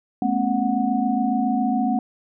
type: tone cluster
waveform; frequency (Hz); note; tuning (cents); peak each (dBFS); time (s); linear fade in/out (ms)
sine; 214.8 / 242.2 / 269.3 / 736; A3 / B3 / C#4 / F#5; -41 / -34 / -50 / -9; -24; 0.22-1.99; 2
effects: none